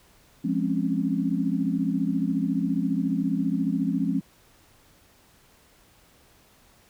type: chord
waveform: sine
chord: Db major seventh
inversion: first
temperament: equal with one note detuned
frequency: 174.61 / 207.7 / 261.6 / 276.1 Hz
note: F3 / Ab3 / C4 / Db4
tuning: 0 / 0 / 0 / -7 cents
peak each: -28 dBFS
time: 0.44-4.21 s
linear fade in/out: 10 ms
effects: pink hiss -58 dBFS RMS until 6.89 s